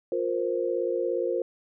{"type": "chord", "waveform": "sine", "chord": "F suspended fourth", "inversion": "none", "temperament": "equal with one note detuned", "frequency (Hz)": [354.3, 466.2, 523.3], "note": ["F4", "Bb4", "C5"], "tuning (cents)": [25, 0, 0], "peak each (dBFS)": -29, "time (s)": [0.12, 1.42], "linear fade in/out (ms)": 2, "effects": []}